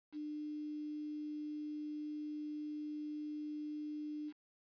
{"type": "tone with quantisation", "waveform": "sine", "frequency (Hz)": 300.3, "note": "D4", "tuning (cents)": 39, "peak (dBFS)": -40, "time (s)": [0.12, 4.33], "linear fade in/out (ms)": 50, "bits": 10, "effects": ["resampled to 11025 Hz"]}